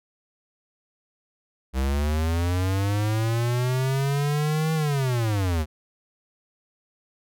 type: linear two-way sweep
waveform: square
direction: up then down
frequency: 63.9 to 160.2 to 73.7 Hz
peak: -22 dBFS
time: 1.73-5.66 s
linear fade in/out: 50 ms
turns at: 4.74 s
effects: none